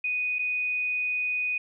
sine tone with dropouts, 2485 Hz, D#7, 3 cents flat, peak -25 dBFS, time 0.04-1.58 s, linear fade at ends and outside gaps 5 ms, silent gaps 0.386-0.391 s, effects none

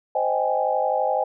sine chord, Ab major seventh, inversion first, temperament just, 519.1 / 623 / 778.7 / 830.6 Hz, C5 / Eb5 / G5 / Ab5, -14 / +2 / -12 / 0 cents, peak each -25 dBFS, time 0.15-1.24 s, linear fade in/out 5 ms, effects none

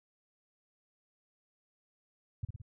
sine tone with echo, 103.83 Hz, G#2, in tune, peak -30 dBFS, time 2.43-2.45 s, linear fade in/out 5 ms, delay 56 ms, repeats 3, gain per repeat -4 dB, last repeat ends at 2.618 s, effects none

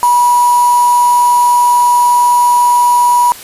sine tone with quantisation, 971 Hz, B5, 30 cents flat, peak -6 dBFS, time 0.03-3.32 s, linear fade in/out 0 ms, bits 3, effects white hiss -31 dBFS RMS until 3.43 s + resampled to 32000 Hz

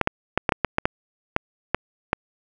clicks, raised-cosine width 0.5 ms, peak -3 dBFS, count 11, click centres 0.013 / 0.074 / 0.376 / 0.492 / 0.522 / 0.647 / 0.784 / 0.855 / 1.364 / 1.746 / 2.131 s, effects none

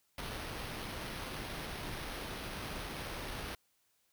pink noise with sample-and-hold, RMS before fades -42 dBFS, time 0.18-3.55 s, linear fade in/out 2 ms, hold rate 7350 Hz, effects white hiss -75 dBFS RMS until 4.12 s

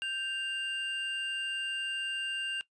triangle tone pair together, 1568.1 / 2794 Hz, G6 / F7, 0 / 0 cents, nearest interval minor seventh, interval 1000 cents, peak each -37 / -31 dBFS, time 0.02-2.61 s, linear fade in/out 0 ms, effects noise-tail reverb RT60 0.1 s tail -19 dB re dry + resampled to 22050 Hz

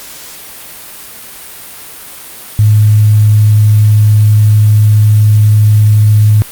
sine tone, 106.1 Hz, G#2, 38 cents sharp, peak -3 dBFS, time 2.59-6.42 s, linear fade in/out 0 ms, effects white hiss -29 dBFS RMS until 6.51 s + Opus 48 kbps

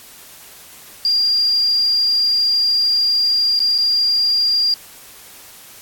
sine tone with dropouts, 4791 Hz, D8, 34 cents sharp, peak -13 dBFS, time 1.05-4.74 s, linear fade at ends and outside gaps 1 ms, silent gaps 3.592-3.602 / 3.78-3.785 s, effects white hiss -41 dBFS RMS until 5.81 s + AAC 64 kbps

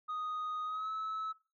sine tone with pitch glide, 1244.5 to 1298.8 Hz, D#6 to E6, 0 to -26 cents, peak -33 dBFS, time 0.08-1.33 s, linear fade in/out 20 ms, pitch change +74 cents, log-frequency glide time 0.65-0.91 s, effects noise-tail reverb RT60 0.3 s tail -18 dB re dry + tanh soft clip ceiling -34 dBFS

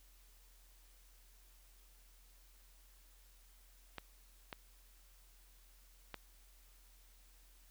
clicks, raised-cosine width 0.3 ms, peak -27 dBFS, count 3, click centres 3.983 / 4.528 / 6.143 s, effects added 43 Hz sine -62 dBFS peak until 7.7 s + white hiss -68 dBFS RMS until 7.7 s

